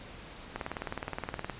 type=click train; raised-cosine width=0.5 ms; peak=-19 dBFS; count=19; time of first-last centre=0.56-1.498 s; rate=19.2 Hz; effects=pink hiss -47 dBFS RMS until 1.59 s + resampled to 8000 Hz